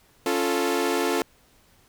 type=chord; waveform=sawtooth; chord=Db augmented; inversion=none; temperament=equal; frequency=277.2 / 349.2 / 440 Hz; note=Db4 / F4 / A4; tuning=0 / 0 / 0 cents; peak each=-24 / -22 / -22 dBFS; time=0.26-1.22 s; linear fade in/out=2 ms; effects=pink hiss -59 dBFS RMS until 1.88 s